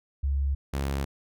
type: tone pair in turn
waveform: sine / sawtooth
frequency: 69.3 / 68.94 Hz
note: C#2 / C#2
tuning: 0 / -9 cents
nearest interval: unison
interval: 9 cents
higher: first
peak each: -23 dBFS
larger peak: neither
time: 0.23-0.55 / 0.73-1.05 s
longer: neither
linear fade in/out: 10 ms
effects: none